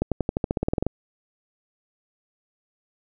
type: accelerating click train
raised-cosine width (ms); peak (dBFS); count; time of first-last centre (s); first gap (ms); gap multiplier
2; -9; 14; 0.02-0.866; 97; 0.93
effects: none